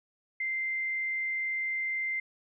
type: tone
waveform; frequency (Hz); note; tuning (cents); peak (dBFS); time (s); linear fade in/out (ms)
sine; 2086; C7; -6; -29; 0.4-2.2; 5
effects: none